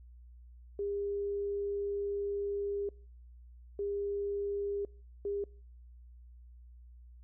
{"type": "tone bursts at uneven times", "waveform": "sine", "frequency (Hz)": 403.5, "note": "G#4", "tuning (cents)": -50, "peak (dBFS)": -32, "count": 3, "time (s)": [[0.79, 2.89], [3.79, 4.85], [5.25, 5.44]], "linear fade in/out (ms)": 2, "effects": ["noise-tail reverb RT60 0.5 s tail -25 dB re dry", "added 60 Hz sine -51 dBFS peak until 7.23 s"]}